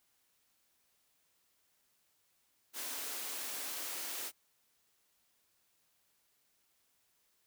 white high-pass noise, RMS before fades -41 dBFS, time 2.73-4.32 s, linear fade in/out 50 ms, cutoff 240 Hz, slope 48 dB/octave, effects white hiss -75 dBFS RMS until 7.46 s

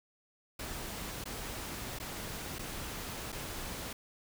pink noise with dropouts, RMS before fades -41 dBFS, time 0.59-3.93 s, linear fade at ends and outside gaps 5 ms, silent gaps 1.241-1.255 / 1.988-1.999 / 2.586-2.591 / 3.321-3.325 s, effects none

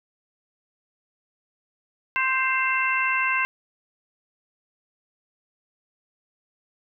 harmonic tone with a mistuned harmonic, 523.3 Hz, C5, in tune, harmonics 2 / 3 / 4 / 5, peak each -26 / -26 / -26 / -26 dBFS, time 2.16-3.45 s, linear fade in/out 0 ms, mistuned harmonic 5, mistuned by +46 cents, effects none

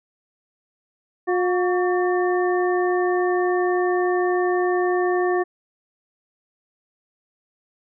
harmonic tone with a mistuned harmonic, 359.3 Hz, F4, 49 cents sharp, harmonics 1 / 2 / 3 / 5, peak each -19 / -25 / -30 / -29 dBFS, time 1.27-5.44 s, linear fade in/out 20 ms, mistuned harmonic 3, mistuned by +78 cents, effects none

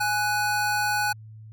square tone pair together, 832.9 / 1484 Hz, G#5 / F#6, +5 / +5 cents, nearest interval minor seventh, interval 1000 cents, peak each -26 dBFS, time 0-1.13 s, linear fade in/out 10 ms, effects added 109 Hz sine -41 dBFS peak until 1.52 s

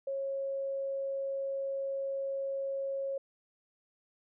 sine tone, 546 Hz, C#5, 26 cents flat, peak -32 dBFS, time 0.07-3.18 s, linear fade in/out 5 ms, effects none

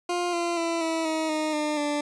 20% pulse tone with pitch steps, 352.1 / 343.1 / 334.3 / 325.7 / 317.3 / 309.2 / 301.3 / 293.5 Hz, F4 / F4 / E4 / E4 / D#4 / D#4 / D4 / D4, +14 / -31 / +24 / -21 / +34 / -11 / +44 / -1 cents, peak -20 dBFS, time 0.09-2.01 s, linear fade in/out 5 ms, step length 240 ms, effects resampled to 22050 Hz

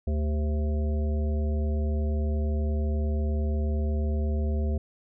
harmonic tone with a mistuned harmonic, 74.3 Hz, D2, 21 cents sharp, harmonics 1 / 3 / 5 / 7 / 9, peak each -24 / -34 / -38 / -41 / -43 dBFS, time 0.07-4.78 s, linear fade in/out 5 ms, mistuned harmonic 5, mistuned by +92 cents, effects none

